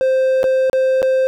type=tone with dropouts; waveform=triangle; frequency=523.3 Hz; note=C5; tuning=in tune; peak=-10 dBFS; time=0.01-1.27 s; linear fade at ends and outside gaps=0 ms; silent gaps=0.431-0.441 / 0.698-0.731 / 1.019-1.028 s; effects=none